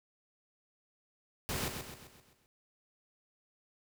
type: noise with echo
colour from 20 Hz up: pink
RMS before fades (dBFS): -36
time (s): 1.49-1.68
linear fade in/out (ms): 0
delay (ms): 130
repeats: 6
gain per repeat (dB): -6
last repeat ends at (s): 2.46
effects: none